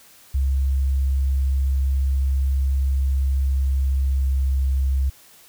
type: tone with pitch glide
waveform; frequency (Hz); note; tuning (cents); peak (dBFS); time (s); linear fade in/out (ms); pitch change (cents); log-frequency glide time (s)
sine; 67.4 to 66.86; C#2 to C2; -48 to +38; -17; 0.34-5.1; 10; -14; 3.34-4.62
effects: white hiss -50 dBFS RMS until 5.48 s